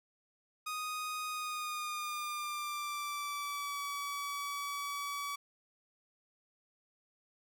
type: tone with pitch glide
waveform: sawtooth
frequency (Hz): 1244.5 to 1141.2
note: D#6 to C#6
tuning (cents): 0 to +50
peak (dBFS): -33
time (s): 0.66-5.36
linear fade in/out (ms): 10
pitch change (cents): -150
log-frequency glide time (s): 1.29-3.8
effects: none